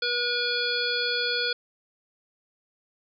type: harmonic tone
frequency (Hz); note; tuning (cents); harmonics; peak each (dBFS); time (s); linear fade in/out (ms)
483.4; B4; -37; 1 / 3 / 5 / 7 / 9 / 10; -32 / -29 / -35 / -31 / -30 / -34; 0.02-1.53; 5
effects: none